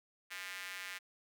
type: tone with high-pass filter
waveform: square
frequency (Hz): 93.8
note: F#2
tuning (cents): +24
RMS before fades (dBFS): -45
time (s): 0.3-0.99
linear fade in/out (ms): 20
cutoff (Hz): 1900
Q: 2.2
effects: none